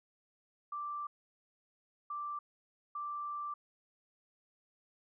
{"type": "tone bursts at uneven times", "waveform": "sine", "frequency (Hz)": 1174.7, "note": "D6", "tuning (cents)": 0, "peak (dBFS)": -37, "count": 3, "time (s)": [[0.72, 1.07], [2.1, 2.39], [2.95, 3.54]], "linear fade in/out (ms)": 5, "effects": []}